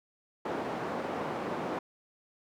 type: band-pass noise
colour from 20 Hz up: white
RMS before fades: -35 dBFS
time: 0.45-1.79 s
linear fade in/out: 5 ms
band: 190 to 760 Hz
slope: 12 dB/octave
effects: none